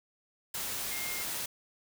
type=tone in noise; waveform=sine; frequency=2125 Hz; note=C7; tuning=26 cents sharp; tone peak=-40 dBFS; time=0.91-1.23 s; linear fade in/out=5 ms; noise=white; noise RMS=-36 dBFS; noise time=0.54-1.46 s; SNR=-7 dB; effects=none